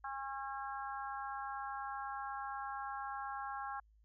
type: harmonic tone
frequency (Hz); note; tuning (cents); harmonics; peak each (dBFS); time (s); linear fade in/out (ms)
271.6; C#4; -35; 3 / 4 / 5 / 6; -43 / -45 / -47 / -49; 0.04-3.8; 5
effects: added 53 Hz sine -64 dBFS peak until 4.04 s